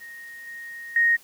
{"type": "tone with level steps", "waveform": "sine", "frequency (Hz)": 1864.7, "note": "A#6", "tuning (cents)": 0, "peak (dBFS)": [-38, -35, -16], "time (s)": [0, 1.17], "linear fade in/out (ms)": 20, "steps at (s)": [0.47, 0.96], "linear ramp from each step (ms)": 2, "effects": ["white hiss -53 dBFS RMS until 1.23 s"]}